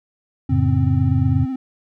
triangle tone with vibrato, 261.7 Hz, C4, in tune, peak -20 dBFS, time 0.49-1.56 s, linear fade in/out 5 ms, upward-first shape sine, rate 16 Hz, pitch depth 36 cents each way
sine chord, F augmented, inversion none, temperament equal with one note detuned, 89.45 / 110 / 138.59 Hz, F2 / A2 / C#3, +42 / 0 / 0 cents, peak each -19 dBFS, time 0.49-1.46 s, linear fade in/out 20 ms
effects none

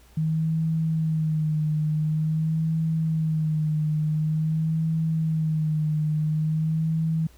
sine tone with vibrato, 156.9 Hz, D#3, 15 cents sharp, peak -21 dBFS, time 0.17-7.27 s, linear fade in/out 5 ms, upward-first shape sine, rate 0.47 Hz, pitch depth 42 cents each way, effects added 60 Hz sine -51 dBFS peak until 7.37 s + pink hiss -57 dBFS RMS until 7.37 s

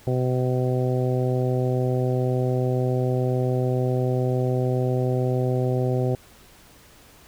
harmonic tone, 127 Hz, B2, 49 cents sharp, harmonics 1 / 2 / 3 / 4 / 5 / 6, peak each -22 / -30 / -27 / -29 / -33 / -36 dBFS, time 0.07-6.15 s, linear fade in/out 2 ms, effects pink hiss -51 dBFS RMS until 7.27 s

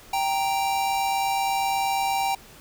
square tone pair together, 784 / 932.3 Hz, G5 / A#5, 0 / 0 cents, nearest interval minor third, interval 300 cents, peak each -24 / -29 dBFS, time 0.13-2.35 s, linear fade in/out 5 ms, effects pink hiss -48 dBFS RMS until 2.6 s

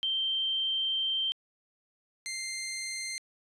sine / 15% pulse tone pair in turn, 3136 / 2093 Hz, G7 / C7, 0 / 0 cents, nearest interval perfect fifth, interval 700 cents, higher first, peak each -27 / -28 dBFS, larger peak first, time 0.03-1.32 / 2.26-3.18 s, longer first, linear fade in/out 0 ms, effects resampled to 24000 Hz

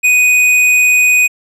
triangle tone with hard clipping, 2489 Hz, D#7, in tune, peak -8 dBFS, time 0.03-1.28 s, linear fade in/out 20 ms, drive 17 dB, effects low-pass 12000 Hz 12 dB/octave

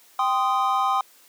triangle chord, C minor, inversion second, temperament equal with one note detuned, 784 / 1037.5 / 1244.5 Hz, G5 / C6 / Eb6, 0 / -15 / 0 cents, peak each -22 dBFS, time 0.19-1.01 s, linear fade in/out 2 ms, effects white hiss -54 dBFS RMS until 1.28 s + high-pass 300 Hz 12 dB/octave

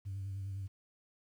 sine tone with vibrato, 97.6 Hz, G2, 7 cents flat, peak -36 dBFS, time 0.05-0.68 s, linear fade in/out 20 ms, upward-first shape sine, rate 9.8 Hz, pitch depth 39 cents each way, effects tanh soft clip ceiling -35 dBFS + 11-bit

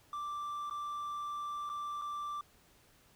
triangle tone with dropouts, 1174.7 Hz, D6, in tune, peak -35 dBFS, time 0.13-2.41 s, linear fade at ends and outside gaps 2 ms, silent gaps 0.698-0.709 / 1.693-1.698 / 2.015-2.019 s, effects pink hiss -65 dBFS RMS until 3.15 s

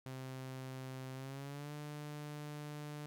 sawtooth tone with pitch glide, 130.81 to 148.54 Hz, C3 to D3, 0 to +20 cents, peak -40 dBFS, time 0.06-3.06 s, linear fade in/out 0 ms, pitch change +220 cents, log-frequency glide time 1.14-1.73 s, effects none

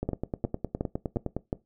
two click trains, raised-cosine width 2 ms, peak -14 / -16 dBFS, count 5 / 14, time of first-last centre 0.09-1.529 / 0.03-1.366 s, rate 2.78 / 9.73 Hz, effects noise-tail reverb RT60 0.2 s tail -19 dB re dry

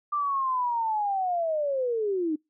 sine linear sweep, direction down, 1190 to 297 Hz, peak -24 dBFS, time 0.12-2.36 s, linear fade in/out 10 ms, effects noise-tail reverb RT60 0.2 s tail -26 dB re dry

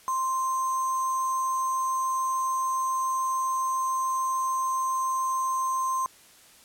sine tone with sample-and-hold, 1046.5 Hz, C6, in tune, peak -24 dBFS, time 0.08-6.06 s, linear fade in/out 0 ms, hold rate 7350 Hz, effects white hiss -54 dBFS RMS until 6.64 s + low-pass 12000 Hz 12 dB/octave

